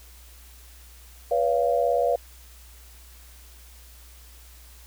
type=tone cluster; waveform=sine; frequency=488.7 / 566 / 691 Hz; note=B4 / C#5 / F5; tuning=-18 / +36 / -19 cents; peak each=-24 dBFS; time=1.31-2.16 s; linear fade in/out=5 ms; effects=added 60 Hz sine -47 dBFS peak until 4.86 s + white hiss -52 dBFS RMS until 4.86 s